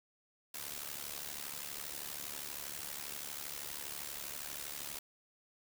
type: noise with amplitude modulation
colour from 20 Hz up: white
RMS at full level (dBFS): -40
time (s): 0.54-4.99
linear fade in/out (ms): 5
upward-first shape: sine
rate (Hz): 72.5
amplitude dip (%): 80
effects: none